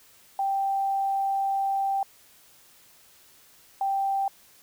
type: tone pair in turn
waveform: sine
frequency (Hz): 784 / 784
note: G5 / G5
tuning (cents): 0 / 0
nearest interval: unison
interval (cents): 0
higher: neither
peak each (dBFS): -23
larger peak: neither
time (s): 0.39-2.03 / 3.81-4.28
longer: first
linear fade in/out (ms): 2
effects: white hiss -56 dBFS RMS until 4.62 s